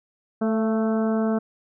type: harmonic tone with a mistuned harmonic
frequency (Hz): 220.2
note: A3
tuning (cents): +2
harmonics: 1 / 2 / 3 / 4 / 5 / 6 / 7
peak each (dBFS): -21 / -27 / -29 / -38 / -39 / -37 / -42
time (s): 0.41-1.39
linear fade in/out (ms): 10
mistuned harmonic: 3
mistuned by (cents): +24
effects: none